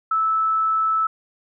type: tone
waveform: sine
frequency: 1310 Hz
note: E6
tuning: 11 cents flat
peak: -17 dBFS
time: 0.11-1.07 s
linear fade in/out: 5 ms
effects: none